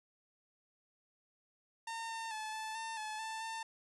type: tone with pitch steps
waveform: sawtooth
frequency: 911 / 906 / 866 / 875 / 900 / 861 / 886 / 898 Hz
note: A#5 / A#5 / A5 / A5 / A5 / A5 / A5 / A5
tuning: -40 / -50 / -28 / -10 / +39 / -38 / +12 / +35 cents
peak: -36 dBFS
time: 1.87-3.63 s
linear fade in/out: 5 ms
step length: 220 ms
effects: resampled to 24000 Hz